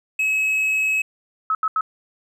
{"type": "tone", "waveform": "triangle", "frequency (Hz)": 2568, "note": "E7", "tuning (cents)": -46, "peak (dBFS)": -16, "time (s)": [0.19, 1.02], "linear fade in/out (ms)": 5}
{"type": "tone bursts", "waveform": "sine", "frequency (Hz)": 1289, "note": "E6", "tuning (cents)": -39, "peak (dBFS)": -17, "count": 3, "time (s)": [1.5, 1.809], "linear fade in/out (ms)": 2, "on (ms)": 49, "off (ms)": 81}
{"effects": []}